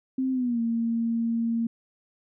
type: tone with pitch glide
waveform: sine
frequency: 261.6 to 230.4 Hz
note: C4 to A#3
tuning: 0 to -20 cents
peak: -23 dBFS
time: 0.18-1.67 s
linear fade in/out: 5 ms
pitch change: -220 cents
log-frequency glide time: 0.32-0.6 s
effects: none